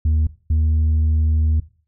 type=tone pair in turn; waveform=sine; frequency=77.78 / 78.17 Hz; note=D#2 / D#2; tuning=0 / +9 cents; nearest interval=unison; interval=9 cents; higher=second; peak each=-11 dBFS; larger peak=neither; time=0.05-0.27 / 0.5-1.6 s; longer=second; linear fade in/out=5 ms; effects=noise-tail reverb RT60 0.4 s tail -19 dB re dry + tanh soft clip ceiling -13 dBFS

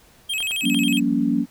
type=tone with vibrato; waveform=square; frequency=2863 Hz; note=F7; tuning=42 cents sharp; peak=-23 dBFS; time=0.29-1 s; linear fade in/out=10 ms; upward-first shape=square; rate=11 Hz; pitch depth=190 cents each way
type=clicks; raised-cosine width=0.3 ms; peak=-20 dBFS; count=3; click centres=0.405 / 0.51 / 0.747 s
type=chord; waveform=sine; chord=G half-diminished seventh; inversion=third; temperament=just; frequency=176.4 / 196 / 235.2 / 282.2 Hz; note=F3 / G3 / Bb3 / Db4; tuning=+18 / 0 / +16 / +31 cents; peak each=-27 / -26 / -21 / -21 dBFS; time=0.62-1.46 s; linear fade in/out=50 ms
effects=pink hiss -53 dBFS RMS until 1.5 s

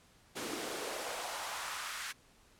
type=noise with high-pass filter sweep; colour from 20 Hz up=pink; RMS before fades=-40 dBFS; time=0.35-2.13 s; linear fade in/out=20 ms; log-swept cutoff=270 to 1700 Hz; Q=1.8; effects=pink hiss -64 dBFS RMS until 2.59 s + low-pass 11000 Hz 12 dB/octave

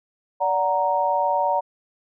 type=chord; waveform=sine; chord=D augmented; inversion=none; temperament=equal with one note detuned; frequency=578.9 / 740 / 932.3 Hz; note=D5 / F#5 / A#5; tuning=-25 / 0 / 0 cents; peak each=-24 / -24 / -21 dBFS; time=0.4-1.61 s; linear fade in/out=20 ms; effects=none

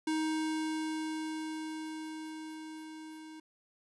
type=tone with level ramp; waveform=square; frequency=314 Hz; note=D#4; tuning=16 cents sharp; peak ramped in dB=-30 to -47 dBFS; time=0.07-3.4 s; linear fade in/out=5 ms; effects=resampled to 24000 Hz + 11-bit

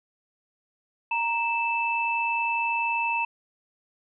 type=tone pair together; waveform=sine; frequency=932.3 / 2638 Hz; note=A#5 / E7; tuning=0 / +1 cents; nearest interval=octave + tritone; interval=1801 cents; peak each=-26 dBFS; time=1.11-3.25 s; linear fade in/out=5 ms; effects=none

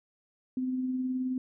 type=tone with tremolo; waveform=sine; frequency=256.3 Hz; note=C4; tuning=36 cents flat; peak=-27 dBFS; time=0.57-1.38 s; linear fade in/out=2 ms; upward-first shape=sine; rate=19 Hz; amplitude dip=30%; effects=none

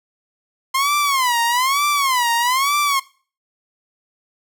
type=tone with vibrato; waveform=sawtooth; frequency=1046 Hz; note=C6; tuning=1 cent flat; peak=-12 dBFS; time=0.74-3 s; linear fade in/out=10 ms; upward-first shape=sine; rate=1.1 Hz; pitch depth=200 cents each way; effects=noise-tail reverb RT60 0.4 s tail -20 dB re dry

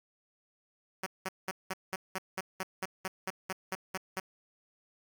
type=tone bursts; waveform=5% pulse; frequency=188.6 Hz; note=F#3; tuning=33 cents sharp; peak=-22 dBFS; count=15; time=1.03-4.2 s; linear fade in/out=5 ms; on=34 ms; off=190 ms; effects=10-bit

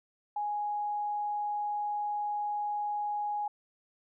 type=tone; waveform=sine; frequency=830.6 Hz; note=G#5; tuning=in tune; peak=-30 dBFS; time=0.36-3.48 s; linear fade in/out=5 ms; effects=none

